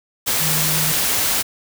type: tone in noise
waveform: sine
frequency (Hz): 155.56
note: D#3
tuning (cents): 0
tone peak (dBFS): -24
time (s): 0.4-0.93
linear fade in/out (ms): 20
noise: white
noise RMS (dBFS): -19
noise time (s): 0.26-1.43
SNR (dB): -8
effects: none